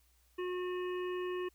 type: harmonic tone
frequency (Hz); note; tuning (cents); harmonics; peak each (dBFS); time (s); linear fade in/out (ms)
362.2; F#4; -37; 1 / 3 / 5 / 7 / 8; -35 / -45 / -49 / -52 / -53; 0.38-1.49; 10
effects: added 60 Hz sine -68 dBFS peak until 1.54 s + white hiss -72 dBFS RMS until 1.54 s